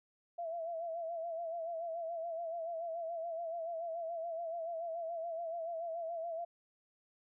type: tone with vibrato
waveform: sine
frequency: 668 Hz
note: E5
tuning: 23 cents sharp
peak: -37 dBFS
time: 0.38-6.45 s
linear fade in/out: 10 ms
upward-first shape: sine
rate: 7 Hz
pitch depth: 63 cents each way
effects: none

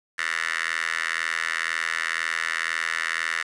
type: tone with high-pass filter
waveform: 10% pulse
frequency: 82 Hz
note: E2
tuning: 9 cents flat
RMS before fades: -27 dBFS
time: 0.18-3.43 s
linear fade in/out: 10 ms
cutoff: 1700 Hz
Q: 9.6
effects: resampled to 22050 Hz + 8-bit

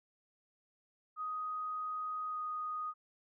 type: tone with pitch glide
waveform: sine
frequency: 1250 to 1241.4 Hz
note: D#6 to D#6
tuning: +8 to -4 cents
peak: -36 dBFS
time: 1.16-2.94 s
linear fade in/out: 50 ms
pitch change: -12 cents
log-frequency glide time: 2.29-2.38 s
effects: none

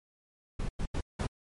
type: noise bursts at uneven times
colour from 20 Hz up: brown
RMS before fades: -31 dBFS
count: 4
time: 0.59-0.69 / 0.79-0.86 / 0.94-1.01 / 1.19-1.27 s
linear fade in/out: 10 ms
effects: MP3 48 kbps

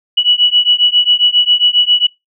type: beating tone pair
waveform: sine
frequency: 2937 / 2944.4 Hz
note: F#7 / F#7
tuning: -13 / -9 cents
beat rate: 7.4 Hz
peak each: -11 dBFS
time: 0.17-2.07 s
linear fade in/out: 10 ms
effects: noise-tail reverb RT60 0.2 s tail -24 dB re dry

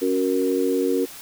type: chord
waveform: sine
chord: F# major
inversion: second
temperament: equal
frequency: 277.2 / 370 / 466.2 Hz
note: C#4 / F#4 / A#4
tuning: 0 / 0 / 0 cents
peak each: -23 dBFS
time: 0.01-1.06 s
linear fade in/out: 20 ms
effects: white hiss -40 dBFS RMS until 1.21 s

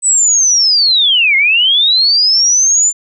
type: linear two-way sweep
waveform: sine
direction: down then up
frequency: 8100 to 2096 to 7210 Hz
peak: -7 dBFS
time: 0.02-2.93 s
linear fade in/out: 50 ms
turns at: 1.36 s
effects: none

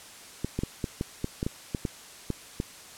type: clicks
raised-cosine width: 3 ms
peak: -15 dBFS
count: 12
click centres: 0.446 / 0.59 / 0.635 / 0.842 / 1.011 / 1.244 / 1.429 / 1.465 / 1.748 / 1.852 / 2.303 / 2.601 s
effects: white hiss -47 dBFS RMS until 2.97 s + low-pass 10000 Hz 12 dB/octave

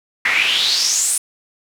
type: noise with band-pass filter sweep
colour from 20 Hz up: pink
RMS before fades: -17 dBFS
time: 0.25-1.18 s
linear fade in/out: 5 ms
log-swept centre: 1900 to 9600 Hz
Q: 5.5
effects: none

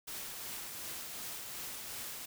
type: noise with tremolo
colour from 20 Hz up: white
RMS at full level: -42 dBFS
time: 0.07-2.26 s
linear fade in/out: 10 ms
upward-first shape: triangle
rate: 2.7 Hz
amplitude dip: 30%
effects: none

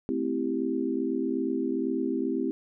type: chord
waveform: sine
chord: A minor seventh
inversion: none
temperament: equal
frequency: 220 / 261.6 / 329.6 / 392 Hz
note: A3 / C4 / E4 / G4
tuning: 0 / 0 / 0 / 0 cents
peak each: -35 / -29 / -31 / -32 dBFS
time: 0.09-2.51 s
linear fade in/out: 0 ms
effects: none

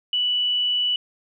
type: tone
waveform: sine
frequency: 2960 Hz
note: F#7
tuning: in tune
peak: -19 dBFS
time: 0.13-0.96 s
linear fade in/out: 2 ms
effects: none

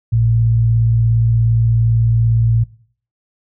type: tone pair together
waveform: sine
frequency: 57.3 / 114.6 Hz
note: A#1 / A#2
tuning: -29 / -29 cents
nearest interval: octave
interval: 1200 cents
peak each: -22 / -11 dBFS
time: 0.12-2.64 s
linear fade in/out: 10 ms
effects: noise-tail reverb RT60 0.5 s tail -19 dB re dry

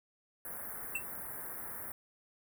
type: band-stop noise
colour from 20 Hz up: white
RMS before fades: -43 dBFS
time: 0.45-1.92 s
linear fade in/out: 2 ms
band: 1900 to 10000 Hz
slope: 48 dB/octave
type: tone with exponential decay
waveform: square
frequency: 2682 Hz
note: E7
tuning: 29 cents sharp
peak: -30 dBFS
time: 0.95-1.04 s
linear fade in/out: 5 ms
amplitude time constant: 19 ms
effects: none

